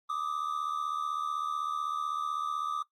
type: tone pair together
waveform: triangle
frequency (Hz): 1180.1 / 1256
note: D6 / D#6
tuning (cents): +8 / +16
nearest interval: minor second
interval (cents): 108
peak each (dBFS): -31 / -33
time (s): 0.09-2.83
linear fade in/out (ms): 10
effects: noise-tail reverb RT60 0.1 s tail -18 dB re dry + Opus 32 kbps